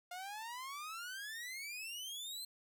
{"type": "exponential sweep", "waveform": "sawtooth", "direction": "up", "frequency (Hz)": [702, 4186], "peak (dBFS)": -40, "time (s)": [0.11, 2.45], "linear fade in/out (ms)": 5, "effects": []}